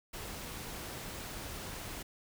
pink noise, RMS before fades -43 dBFS, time 0.13-2.03 s, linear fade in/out 10 ms, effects none

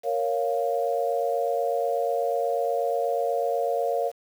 sine chord, Bb minor, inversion none, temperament equal, 466.2 / 554.4 / 698.5 Hz, Bb4 / Db5 / F5, 0 / 0 / 0 cents, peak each -27 dBFS, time 0.03-4.12 s, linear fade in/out 50 ms, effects 8-bit

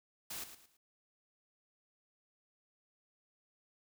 white noise with echo, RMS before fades -43 dBFS, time 0.3-0.44 s, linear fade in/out 5 ms, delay 110 ms, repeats 3, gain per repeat -10 dB, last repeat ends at 0.77 s, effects none

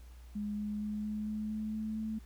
sine tone with pitch steps, 207.7 / 209.3 / 210.8 / 212.4 / 214 / 215.6 / 217.3 / 218.9 Hz, G#3 / G#3 / G#3 / G#3 / A3 / A3 / A3 / A3, 0 / +14 / +26 / +39 / -48 / -35 / -21 / -9 cents, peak -34 dBFS, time 0.35-2.19 s, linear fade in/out 10 ms, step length 230 ms, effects added 60 Hz sine -49 dBFS peak until 2.25 s + pink hiss -64 dBFS RMS until 2.25 s

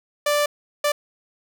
sawtooth tone bursts at uneven times, 587.3 Hz, D5, in tune, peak -14 dBFS, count 2, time 0.26-0.46 / 0.84-0.92 s, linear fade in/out 5 ms, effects none

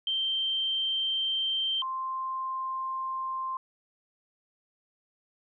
sine tone pair in turn, 3136 / 1050.1 Hz, G7 / C6, 0 / +6 cents, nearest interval octave + perfect fifth, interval 1894 cents, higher first, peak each -26 / -30 dBFS, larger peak first, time 0.07-1.82 / 1.82-3.57 s, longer neither, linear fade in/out 2 ms, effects none

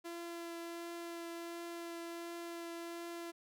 sawtooth tone with vibrato, 339.4 Hz, F4, 49 cents flat, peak -39 dBFS, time 0.04-3.32 s, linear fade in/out 20 ms, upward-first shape triangle, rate 1.4 Hz, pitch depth 11 cents each way, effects none

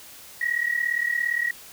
sine tone pair together, 1886.6 / 1924 Hz, A#6 / B6, +20 / -46 cents, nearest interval unison, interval 34 cents, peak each -25 dBFS, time 0.41-1.51 s, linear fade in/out 5 ms, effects white hiss -45 dBFS RMS until 1.72 s

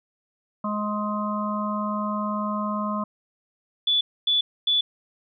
harmonic tone, 209.4 Hz, G#3, 15 cents sharp, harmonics 1 / 3 / 5 / 6, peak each -27 / -33 / -29 / -33 dBFS, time 0.64-3.04 s, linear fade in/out 5 ms
sine tone bursts, 3455 Hz, A7, 32 cents flat, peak -18 dBFS, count 3, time 3.87-4.81 s, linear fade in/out 5 ms, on 140 ms, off 260 ms
effects none

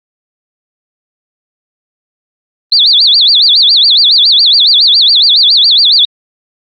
sine tone with vibrato, 3989 Hz, B7, 17 cents sharp, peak -3 dBFS, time 2.72-6.05 s, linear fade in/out 2 ms, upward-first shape sine, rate 7.2 Hz, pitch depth 300 cents each way, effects Opus 24 kbps

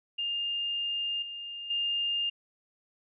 sine tone with level steps, 2813 Hz, F7, 12 cents sharp, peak -29 / -37 / -27 dBFS, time 0.18-2.3 s, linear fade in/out 10 ms, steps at 1.22 / 1.7 s, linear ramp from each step 5 ms, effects none

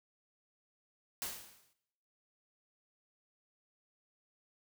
white noise with exponential decay, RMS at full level -37 dBFS, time 1.22-1.73 s, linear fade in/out 0 ms, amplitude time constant 110 ms, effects noise-tail reverb RT60 0.8 s tail -17 dB re dry

